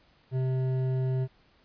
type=tone with hard clipping; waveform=triangle; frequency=130 Hz; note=C3; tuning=11 cents flat; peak=-27 dBFS; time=0.31-1.28 s; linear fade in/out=50 ms; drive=13 dB; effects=pink hiss -63 dBFS RMS until 1.64 s + resampled to 11025 Hz